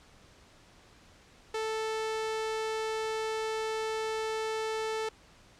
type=tone; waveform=sawtooth; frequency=440 Hz; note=A4; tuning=in tune; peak=-27 dBFS; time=1.54-5.09 s; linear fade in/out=5 ms; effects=pink hiss -58 dBFS RMS until 5.59 s + low-pass 7000 Hz 12 dB/octave